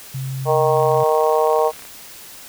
sine tone with pitch glide, 132.9 to 131.75 Hz, C3 to C3, +27 to +12 cents, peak -23 dBFS, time 0.14-1.04 s, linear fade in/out 10 ms, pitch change -15 cents, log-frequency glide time 0.35-0.75 s
harmonic tone, 155.56 Hz, D#3, in tune, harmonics 3 / 4 / 5 / 6 / 7, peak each -17 / -19 / -21 / -23 / -24 dBFS, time 0.45-1.72 s, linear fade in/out 50 ms
click train, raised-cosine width 0.3 ms, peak -24 dBFS, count 38, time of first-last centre 0.77-1.852 s, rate 34.2 Hz
effects white hiss -39 dBFS RMS until 2.48 s

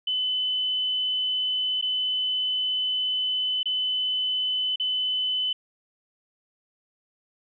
sine tone with dropouts, 3019 Hz, F#7, 34 cents sharp, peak -23 dBFS, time 0.07-5.53 s, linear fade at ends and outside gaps 5 ms, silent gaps 1.814-1.824 / 3.631-3.656 / 4.759-4.798 s, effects none

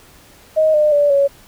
sine tone with pitch steps, 627 / 603.5 / 581 / 559.2 Hz, D#5 / D5 / D5 / C#5, +13 / +47 / -19 / +15 cents, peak -10 dBFS, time 0.56-1.28 s, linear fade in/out 20 ms, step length 180 ms, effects pink hiss -46 dBFS RMS until 1.47 s

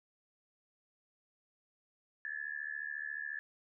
sine tone with amplitude modulation, 1723 Hz, A6, 37 cents flat, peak -34 dBFS, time 2.25-3.39 s, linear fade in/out 0 ms, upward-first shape sine, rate 74.2 Hz, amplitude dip 95%, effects none

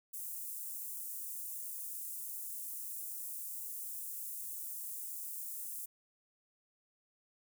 white high-pass noise, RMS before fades -43 dBFS, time 0.13-5.86 s, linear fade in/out 10 ms, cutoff 8300 Hz, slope 24 dB/octave, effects none

